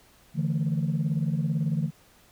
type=chord; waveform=sine; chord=D suspended second; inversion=none; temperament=equal; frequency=146.83 / 164.81 / 220 Hz; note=D3 / E3 / A3; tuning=0 / 0 / 0 cents; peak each=-26 / -26 / -31 dBFS; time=0.34-1.91 s; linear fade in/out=50 ms; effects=tanh soft clip ceiling -18 dBFS + pink hiss -58 dBFS RMS until 2.31 s